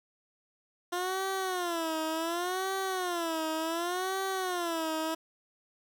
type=tone with vibrato; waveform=15% pulse; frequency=349.2 Hz; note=F4; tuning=in tune; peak=-24 dBFS; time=0.92-5.15 s; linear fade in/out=10 ms; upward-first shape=sine; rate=0.68 Hz; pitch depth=170 cents each way; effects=none